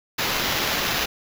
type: noise with sample-and-hold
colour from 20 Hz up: white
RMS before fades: -24 dBFS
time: 0.18-1.06 s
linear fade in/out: 10 ms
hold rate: 8820 Hz
effects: none